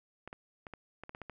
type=clicks; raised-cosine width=0.5 ms; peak=-29 dBFS; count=9; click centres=0.276 / 0.329 / 0.668 / 0.737 / 1.036 / 1.094 / 1.149 / 1.217 / 1.297 s; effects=none